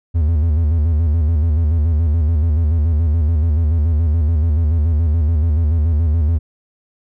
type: tone with vibrato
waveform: triangle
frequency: 79.2 Hz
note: D#2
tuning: 31 cents sharp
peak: -10 dBFS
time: 0.14-6.39 s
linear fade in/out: 20 ms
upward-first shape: square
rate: 7 Hz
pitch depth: 97 cents each way
effects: none